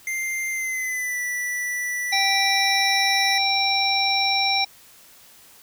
square tone with pitch glide, 2096 to 1967 Hz, C7 to B6, +2 to -7 cents, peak -25 dBFS, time 0.07-3.38 s, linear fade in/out 2 ms, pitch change -109 cents, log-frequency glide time 0.5-1.21 s
harmonic tone, 784 Hz, G5, in tune, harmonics 1 / 3 / 5 / 7, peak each -24 / -24 / -24 / -24 dBFS, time 2.12-4.65 s, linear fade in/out 10 ms
effects white hiss -50 dBFS RMS until 5.62 s

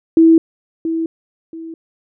sine tone with echo, 326.6 Hz, E4, 16 cents flat, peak -5 dBFS, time 0.17-0.38 s, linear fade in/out 2 ms, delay 680 ms, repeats 2, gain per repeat -11 dB, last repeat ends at 1.74 s, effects none

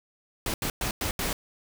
pink noise bursts at uneven times, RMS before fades -29 dBFS, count 5, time 0.46-0.54 / 0.62-0.7 / 0.81-0.91 / 1.01-1.11 / 1.19-1.33 s, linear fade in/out 2 ms, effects none

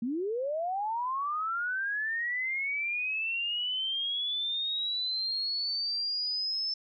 sine linear sweep, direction up, 220 to 5290 Hz, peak -29 dBFS, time 0.02-6.74 s, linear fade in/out 5 ms, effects none

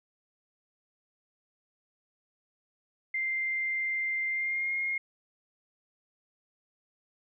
sine tone with pitch glide, 2093 to 2139 Hz, C7 to C7, 0 to +38 cents, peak -28 dBFS, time 3.14-4.98 s, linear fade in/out 5 ms, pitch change +38 cents, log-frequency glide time 4.28-4.74 s, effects none

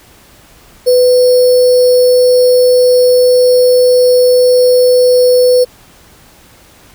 sine tone with sample-and-hold, 499.1 Hz, B4, 18 cents sharp, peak -4 dBFS, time 0.86-5.65 s, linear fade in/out 20 ms, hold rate 4900 Hz, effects pink hiss -42 dBFS RMS until 6.94 s

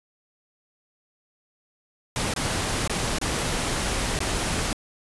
pink noise with dropouts, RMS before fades -26 dBFS, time 2.16-4.73 s, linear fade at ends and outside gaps 1 ms, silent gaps 2.338-2.362 / 2.876-2.896 / 3.185-3.214 / 4.19-4.204 s, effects resampled to 24000 Hz

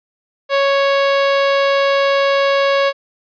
sawtooth tone, 554.4 Hz, C#5, in tune, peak -8 dBFS, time 0.49-2.93 s, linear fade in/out 50 ms, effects resampled to 11025 Hz

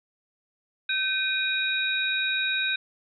sine tone cluster, 1543 / 2463 / 3799 Hz, G6 / D#7 / A#7, -28 / -18 / +32 cents, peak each -28 dBFS, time 0.89-2.76 s, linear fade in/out 5 ms, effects none

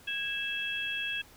sine tone cluster, 1648 / 2639 / 3302 Hz, G#6 / E7 / G#7, -14 / +1 / -11 cents, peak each -37 / -34 / -36 dBFS, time 0.07-1.22 s, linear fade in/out 10 ms, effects pink hiss -56 dBFS RMS until 1.36 s

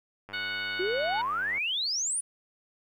click train, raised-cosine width 0.5 ms, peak -29 dBFS, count 130, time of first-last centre 0.29-1.58 s, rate 100 Hz
harmonic tone, 737 Hz, F#5, 7 cents flat, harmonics 2 / 3 / 4 / 5 / 6, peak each -33 / -37 / -39 / -41 / -43 dBFS, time 0.33-1.22 s, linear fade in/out 10 ms
sine exponential sweep, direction up, 346.9 to 9956 Hz, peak -27 dBFS, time 0.79-2.21 s, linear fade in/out 10 ms
effects 10-bit

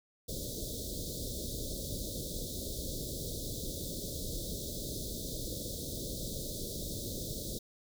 pink band-stop noise, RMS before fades -39 dBFS, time 0.28-7.59 s, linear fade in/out 10 ms, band 620 to 3500 Hz, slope 96 dB/octave, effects none

